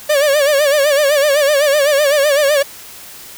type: tone with vibrato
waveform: 45% pulse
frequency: 577 Hz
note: D5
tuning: 31 cents flat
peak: -10 dBFS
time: 0.09-2.63 s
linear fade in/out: 10 ms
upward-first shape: sine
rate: 7.9 Hz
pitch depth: 99 cents each way
effects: white hiss -35 dBFS RMS until 3.37 s